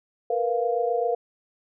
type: tone cluster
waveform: sine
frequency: 463.8 / 491.4 / 697 Hz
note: A#4 / B4 / F5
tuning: -9 / -9 / -4 cents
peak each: -26 dBFS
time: 0.3-1.15 s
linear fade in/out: 5 ms
effects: none